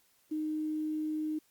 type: tone with quantisation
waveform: sine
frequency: 308.8 Hz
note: D#4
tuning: 13 cents flat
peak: -31 dBFS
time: 0.31-1.39 s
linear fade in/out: 10 ms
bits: 10
effects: white hiss -69 dBFS RMS until 1.5 s + Opus 48 kbps